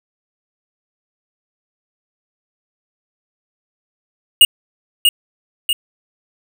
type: tone with echo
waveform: square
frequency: 2854 Hz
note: F7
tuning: 37 cents sharp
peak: -4 dBFS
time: 4.41-4.45 s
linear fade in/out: 2 ms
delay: 640 ms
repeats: 2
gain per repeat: -5 dB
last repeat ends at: 5.73 s
effects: none